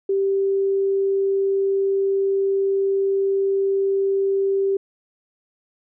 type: tone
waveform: sine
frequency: 391.3 Hz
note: G4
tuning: 3 cents flat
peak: -17 dBFS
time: 0.09-4.77 s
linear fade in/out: 5 ms
effects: none

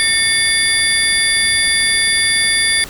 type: tone cluster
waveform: sine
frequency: 1809 / 2200 / 3494 / 4764 / 9740 Hz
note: A6 / C#7 / A7 / D8 / D#9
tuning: +48 / -14 / -13 / +24 / -38 cents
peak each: -18 dBFS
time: 0-2.84 s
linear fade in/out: 0 ms
effects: tanh soft clip ceiling -2 dBFS + pink hiss -33 dBFS RMS until 2.89 s

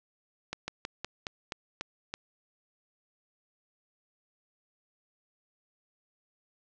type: slowing click train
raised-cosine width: 0.2 ms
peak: -17 dBFS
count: 8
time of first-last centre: 0.53-2.14 s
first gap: 150 ms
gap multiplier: 1.14
effects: low-pass 7000 Hz 12 dB/octave

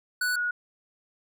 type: tone pair in turn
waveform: square / sine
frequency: 1480 / 1453.7 Hz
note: F#6 / F#6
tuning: 0 / -31 cents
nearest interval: unison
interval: 31 cents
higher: first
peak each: -25 dBFS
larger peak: neither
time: 0.21-0.36 / 0.36-0.51 s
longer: neither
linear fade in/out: 5 ms
effects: none

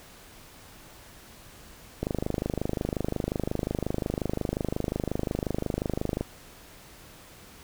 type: click train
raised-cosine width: 2 ms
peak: -14 dBFS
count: 108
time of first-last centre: 2.03-6.21 s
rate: 25.6 Hz
effects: pink hiss -50 dBFS RMS until 7.63 s

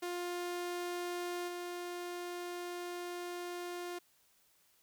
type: tone with level steps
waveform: sawtooth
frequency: 352.5 Hz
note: F4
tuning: 16 cents sharp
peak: -33 / -36 dBFS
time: 0.02-3.99 s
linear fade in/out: 10 ms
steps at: 1.47 s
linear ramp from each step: 20 ms
effects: white hiss -70 dBFS RMS until 4.82 s

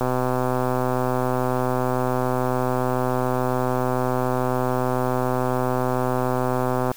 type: click train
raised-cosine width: 1 ms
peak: -9 dBFS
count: 878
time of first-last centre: 0.01-6.916 s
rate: 127 Hz
effects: white hiss -45 dBFS RMS until 6.96 s

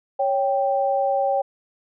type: tone pair together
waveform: sine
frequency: 554.4 / 784.7 Hz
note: C#5 / G5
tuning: 0 / +2 cents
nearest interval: tritone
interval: 602 cents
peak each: -21 dBFS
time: 0.19-1.42 s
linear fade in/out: 10 ms
effects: none

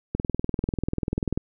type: click train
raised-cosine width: 3 ms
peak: -12 dBFS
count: 26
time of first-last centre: 0.15-1.375 s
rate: 20.4 Hz
effects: none

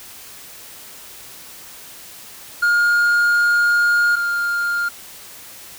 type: tone pair in turn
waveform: triangle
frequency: 1420 / 1405.3 Hz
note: F6 / F6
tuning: +28 / +10 cents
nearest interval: unison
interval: 18 cents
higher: first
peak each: -11 / -16 dBFS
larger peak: first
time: 2.62-4.16 / 4.16-4.89 s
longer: first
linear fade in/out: 10 ms
effects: white hiss -39 dBFS RMS until 5.78 s

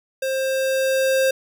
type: tone with level ramp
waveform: square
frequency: 530 Hz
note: C5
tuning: 22 cents sharp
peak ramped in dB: -22 to -16 dBFS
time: 0.22-1.31 s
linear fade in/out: 5 ms
effects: none

